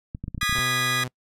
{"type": "clicks", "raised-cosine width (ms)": 5, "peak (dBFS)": -19, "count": 9, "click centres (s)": [0.149, 0.24, 0.281, 0.347, 0.379, 0.43, 0.495, 0.527, 0.587]}
{"type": "chord", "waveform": "25% pulse", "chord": "G# minor", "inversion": "second", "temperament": "equal with one note detuned", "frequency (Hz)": [1227.4, 1661.2, 1975.5], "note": ["D#6", "G#6", "B6"], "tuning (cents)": [-24, 0, 0], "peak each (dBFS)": -23, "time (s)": [0.41, 1.04], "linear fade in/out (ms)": 5}
{"type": "tone", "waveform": "sawtooth", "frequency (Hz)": 126.3, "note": "B2", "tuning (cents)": 39, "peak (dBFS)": -26, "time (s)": [0.55, 1.08], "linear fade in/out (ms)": 5}
{"effects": ["noise-tail reverb RT60 0.1 s tail -24 dB re dry", "low-pass 12000 Hz 12 dB/octave"]}